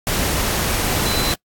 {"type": "tone in noise", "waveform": "sine", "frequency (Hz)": 4029, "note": "B7", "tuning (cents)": 34, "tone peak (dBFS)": -24, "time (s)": [1.06, 1.32], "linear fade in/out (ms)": 0, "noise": "pink", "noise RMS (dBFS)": -20, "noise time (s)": [0.07, 1.34], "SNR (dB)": -7, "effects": ["noise-tail reverb RT60 0.1 s tail -22 dB re dry", "AAC 64 kbps"]}